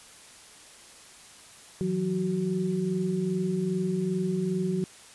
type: tone cluster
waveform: sine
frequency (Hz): 160.3 / 182.8 / 374.7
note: E3 / F#3 / F#4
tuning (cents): -48 / -21 / +22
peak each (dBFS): -34 / -27 / -30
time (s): 1.81-4.84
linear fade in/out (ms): 0
effects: white hiss -50 dBFS RMS until 5.14 s + resampled to 24000 Hz